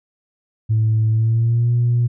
sine tone with pitch glide, 110 to 119.96 Hz, A2 to B2, 0 to -50 cents, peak -12 dBFS, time 0.69-2.08 s, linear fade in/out 20 ms, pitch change +150 cents, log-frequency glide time 1.1-1.72 s, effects tanh soft clip ceiling -10 dBFS

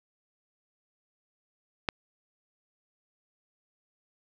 click, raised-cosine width 0.3 ms, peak -10 dBFS, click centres 1.888 s, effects none

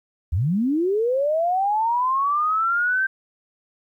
sine linear sweep, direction up, 69.4 to 1572 Hz, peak -18 dBFS, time 0.32-3.07 s, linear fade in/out 10 ms, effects 10-bit

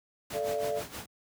pink noise with tremolo, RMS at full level -38 dBFS, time 0.3-1.06 s, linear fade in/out 5 ms, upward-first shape sine, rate 6.3 Hz, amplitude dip 75%
sine chord, D minor, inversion second, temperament equal with one note detuned, 440 / 587.3 / 686.1 Hz, A4 / D5 / F5, 0 / 0 / -31 cents, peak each -33 / -32 / -35 dBFS, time 0.32-0.83 s, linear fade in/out 50 ms
effects high-pass 100 Hz 12 dB/octave

